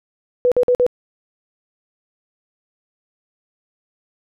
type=tone bursts; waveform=sine; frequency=493.9 Hz; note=B4; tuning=in tune; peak=-11 dBFS; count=4; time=0.45-0.865 s; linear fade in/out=0 ms; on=67 ms; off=49 ms; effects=none